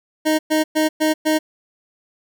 25% pulse tone bursts, 311.1 Hz, D#4, in tune, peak -11 dBFS, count 5, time 0.25-1.39 s, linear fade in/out 20 ms, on 140 ms, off 110 ms, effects none

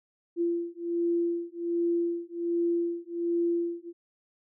sine beating tone pair, 341.3 / 342.6 Hz, F4 / F4, -40 / -33 cents, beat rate 1.3 Hz, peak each -29 dBFS, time 0.36-3.93 s, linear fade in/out 50 ms, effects none

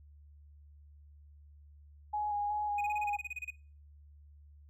sine tone with vibrato, 830.6 Hz, G#5, in tune, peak -31 dBFS, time 2.13-3.17 s, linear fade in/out 10 ms, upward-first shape square, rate 2.7 Hz, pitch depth 16 cents each way
triangle tone bursts, 2489 Hz, D#7, in tune, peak -35 dBFS, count 13, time 2.78-3.505 s, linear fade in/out 5 ms, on 29 ms, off 29 ms
effects noise-tail reverb RT60 0.4 s tail -21 dB re dry + added 73 Hz sine -54 dBFS peak until 4.69 s

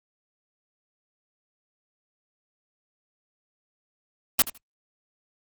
white noise with echo, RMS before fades -17 dBFS, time 4.39-4.42 s, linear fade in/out 2 ms, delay 78 ms, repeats 2, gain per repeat -15 dB, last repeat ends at 4.576 s, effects Opus 24 kbps

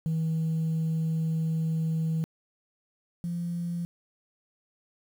sine tone pair in turn, 160.9 / 172.06 Hz, E3 / F3, -42 / -26 cents, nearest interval minor second, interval 116 cents, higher second, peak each -23 / -28 dBFS, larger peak first, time 0.06-2.24 / 3.24-3.85 s, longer first, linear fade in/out 0 ms, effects tanh soft clip ceiling -23 dBFS + 9-bit

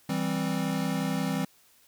square chord, C major, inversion first, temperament equal, 164.81 / 196 / 261.6 Hz, E3 / G3 / C4, 0 / 0 / 0 cents, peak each -32 dBFS, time 0.09-1.45 s, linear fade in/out 5 ms, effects white hiss -61 dBFS RMS until 1.87 s

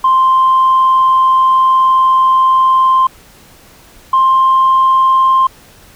sine tone pair in turn, 1046.5 / 1053.2 Hz, C6 / C6, 0 / +11 cents, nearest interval unison, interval 11 cents, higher second, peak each -5 dBFS, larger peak neither, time 0.04-3.07 / 4.13-5.47 s, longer first, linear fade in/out 5 ms, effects tanh soft clip ceiling -3 dBFS + pink hiss -42 dBFS RMS until 5.95 s

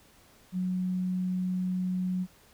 sine tone, 183.4 Hz, F#3, 15 cents flat, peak -27 dBFS, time 0.52-2.27 s, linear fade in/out 50 ms, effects pink hiss -59 dBFS RMS until 2.53 s

